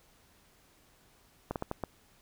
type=slowing click train; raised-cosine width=1 ms; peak=-19 dBFS; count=5; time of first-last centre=1.51-1.837 s; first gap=48 ms; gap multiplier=1.37; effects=pink hiss -64 dBFS RMS until 2.21 s